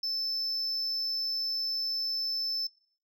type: tone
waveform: sine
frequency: 5274 Hz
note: E8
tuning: in tune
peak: -27 dBFS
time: 0.03-2.67 s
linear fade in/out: 5 ms
effects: noise-tail reverb RT60 0.5 s tail -21 dB re dry + tanh soft clip ceiling -28 dBFS